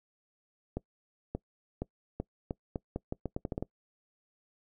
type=accelerating click train; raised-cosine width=2 ms; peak=-20 dBFS; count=14; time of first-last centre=0.77-3.625 s; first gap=580 ms; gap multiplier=0.81; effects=noise-tail reverb RT60 0.1 s tail -23 dB re dry